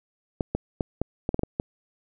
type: clicks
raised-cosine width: 2 ms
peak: -11 dBFS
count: 9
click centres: 0.408 / 0.55 / 0.808 / 1.016 / 1.291 / 1.344 / 1.393 / 1.434 / 1.599 s
effects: none